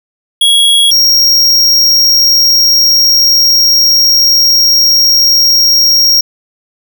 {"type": "tone pair in turn", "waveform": "square", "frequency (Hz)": [3322, 5587], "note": ["G#7", "F8"], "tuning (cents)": [0, 0], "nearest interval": "major sixth", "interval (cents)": 900, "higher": "second", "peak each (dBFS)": -5, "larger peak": "neither", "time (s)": [[0.41, 0.91], [0.91, 6.21]], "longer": "second", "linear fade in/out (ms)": 5, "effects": ["7-bit"]}